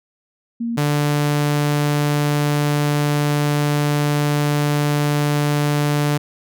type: tone pair in turn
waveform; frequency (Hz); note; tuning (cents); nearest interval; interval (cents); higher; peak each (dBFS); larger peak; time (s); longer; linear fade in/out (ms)
sine / sawtooth; 233.1 / 146.84; A#3 / D3; 0 / 0; minor sixth; 800; first; -20 / -12; second; 0.6-0.77 / 0.77-6.18; second; 10
effects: none